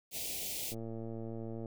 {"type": "band-stop noise", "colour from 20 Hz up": "white", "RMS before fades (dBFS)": -39, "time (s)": [0.11, 0.75], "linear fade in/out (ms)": 50, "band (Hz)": [770, 2200], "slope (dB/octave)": 48}
{"type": "click train", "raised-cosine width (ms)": 2, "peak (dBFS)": -30, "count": 107, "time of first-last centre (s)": [0.72, 1.658], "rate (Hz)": 113}
{"effects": []}